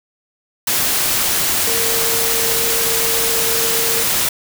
sine tone in noise, 457.9 Hz, A#4, 31 cents flat, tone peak -24 dBFS, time 1.67-4.03 s, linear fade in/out 5 ms, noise white, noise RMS -17 dBFS, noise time 0.67-4.29 s, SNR -10 dB, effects none

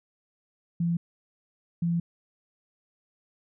sine tone bursts at uneven times, 170 Hz, F3, 46 cents flat, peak -23 dBFS, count 2, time 0.8-0.97 / 1.82-2 s, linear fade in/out 5 ms, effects none

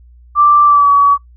sine tone with pitch glide, 1174.7 to 1135.3 Hz, D6 to C#6, 0 to +41 cents, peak -5 dBFS, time 0.35-1.18 s, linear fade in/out 50 ms, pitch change -59 cents, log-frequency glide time 0.65-0.91 s, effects noise-tail reverb RT60 0.1 s tail -17 dB re dry + added 60 Hz sine -39 dBFS peak until 1.36 s

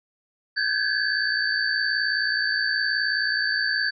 sine tone cluster, 1547 / 1652 / 1711 / 4562 Hz, G6 / G#6 / A6 / C#8, -23 / -10 / -49 / +49 cents, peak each -27 dBFS, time 0.56-3.91 s, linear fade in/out 20 ms, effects none

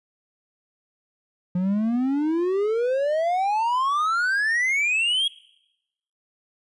triangle exponential sweep, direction up, 175.9 to 3329 Hz, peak -18 dBFS, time 1.55-5.28 s, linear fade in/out 5 ms, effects noise-tail reverb RT60 0.9 s tail -22 dB re dry + resampled to 24000 Hz

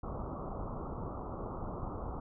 pink low-pass noise, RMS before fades -40 dBFS, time 0.03-2.2 s, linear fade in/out 5 ms, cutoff 1300 Hz, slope 96 dB/octave, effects none

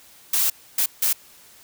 blue noise bursts at uneven times, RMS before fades -20 dBFS, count 3, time 0.33-0.5 / 0.78-0.86 / 1.02-1.13 s, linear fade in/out 5 ms, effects white hiss -50 dBFS RMS until 1.63 s

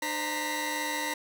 sawtooth tone cluster, 300.1 / 520 / 923 / 1952 / 2087 Hz, D4 / C5 / A#5 / B6 / C7, +38 / -11 / -17 / -21 / -5 cents, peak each -34 / -36 / -30 / -31 / -37 dBFS, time 0.02-1.14 s, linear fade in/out 5 ms, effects none

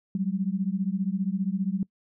sine beating tone pair, 185 / 200 Hz, F#3 / G3, 0 / +35 cents, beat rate 15 Hz, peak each -27 / -28 dBFS, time 0.15-1.83 s, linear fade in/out 2 ms, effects noise-tail reverb RT60 0.1 s tail -24 dB re dry

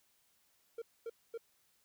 triangle tone bursts, 460 Hz, A#4, 23 cents flat, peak -37 dBFS, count 3, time 0.78-1.377 s, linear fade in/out 5 ms, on 39 ms, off 240 ms, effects white hiss -73 dBFS RMS until 1.84 s

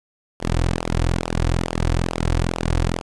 sawtooth tone with flanger, 42.15 Hz, E1, 39 cents sharp, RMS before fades -21 dBFS, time 0.39-3.03 s, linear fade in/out 50 ms, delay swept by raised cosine 0.48 to 5.08 ms, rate 2.3 Hz, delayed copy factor -0.9, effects resampled to 22050 Hz + 8-bit

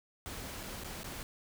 pink noise with dropouts, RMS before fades -43 dBFS, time 0.26-1.23 s, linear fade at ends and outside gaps 0 ms, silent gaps 0.631-0.635 / 0.837-0.845 / 1.033-1.043 s, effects none

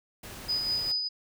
pink noise, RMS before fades -43 dBFS, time 0.23-0.92 s, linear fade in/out 5 ms
sine tone with tremolo, 4978 Hz, D#8, in tune, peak -25 dBFS, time 0.48-1.09 s, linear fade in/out 20 ms, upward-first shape sine, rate 5 Hz, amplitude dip 40%
effects none

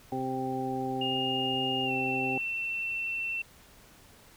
harmonic tone, 130.81 Hz, C3, in tune, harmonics 1 / 2 / 3 / 4 / 6, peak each -40 / -34 / -36 / -41 / -34 dBFS, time 0.12-2.38 s, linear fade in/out 2 ms
sine tone with pitch glide, 2833 to 2694 Hz, F7 to E7, +24 to +37 cents, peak -30 dBFS, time 1.01-3.42 s, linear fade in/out 5 ms, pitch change -87 cents, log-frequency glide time 1.84-1.92 s
effects pink hiss -56 dBFS RMS until 4.36 s

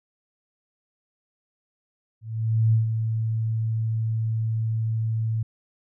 sine tone with ADSR envelope, 111.7 Hz, A2, 27 cents sharp, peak -15 dBFS, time 2.21-5.43 s, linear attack 520 ms, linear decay 130 ms, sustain -7 dB, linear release 6 ms, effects none

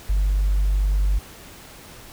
sine tone, 49 Hz, G1, in tune, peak -15 dBFS, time 0.09-1.19 s, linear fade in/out 10 ms, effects tanh soft clip ceiling -14 dBFS + pink hiss -43 dBFS RMS until 2.12 s

